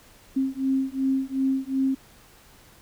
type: beating tone pair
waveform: sine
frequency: 265.5 / 268.2 Hz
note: C4 / C4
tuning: +25 / +43 cents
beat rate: 2.7 Hz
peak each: -25 dBFS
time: 0.36-1.95 s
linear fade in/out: 10 ms
effects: pink hiss -53 dBFS RMS until 2.81 s